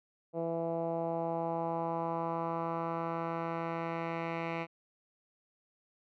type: tone with low-pass filter sweep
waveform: 10% pulse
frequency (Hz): 166.3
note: E3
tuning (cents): +16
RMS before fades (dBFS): -35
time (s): 0.33-4.67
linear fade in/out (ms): 50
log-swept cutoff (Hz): 580 to 2200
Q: 2.4
effects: none